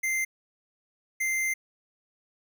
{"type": "tone bursts at uneven times", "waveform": "square", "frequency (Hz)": 2086, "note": "C7", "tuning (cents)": -6, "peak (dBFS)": -26, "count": 2, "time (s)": [[0.03, 0.25], [1.2, 1.54]], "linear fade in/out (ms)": 10, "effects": []}